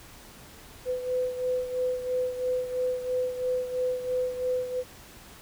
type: beating tone pair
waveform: sine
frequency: 503 / 506 Hz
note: B4 / B4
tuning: +32 / +42 cents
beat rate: 3 Hz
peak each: -27 / -33 dBFS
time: 0.85-4.84 s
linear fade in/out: 50 ms
effects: pink hiss -49 dBFS RMS until 5.41 s